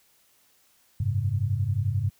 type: chord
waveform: sine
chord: F# suspended second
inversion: none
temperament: equal with one note detuned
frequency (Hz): 92.5 / 103.83 / 135.27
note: F#2 / G#2 / C#3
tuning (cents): 0 / 0 / -42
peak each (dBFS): -29 / -25 / -30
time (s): 1-2.1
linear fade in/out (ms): 5
effects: white hiss -63 dBFS RMS until 2.19 s